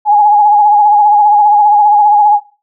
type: tone with vibrato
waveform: sine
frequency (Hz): 832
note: G#5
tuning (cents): +3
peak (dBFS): -4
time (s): 0.05-2.4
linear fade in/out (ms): 50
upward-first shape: triangle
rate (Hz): 15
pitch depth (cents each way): 49
effects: noise-tail reverb RT60 0.3 s tail -17 dB re dry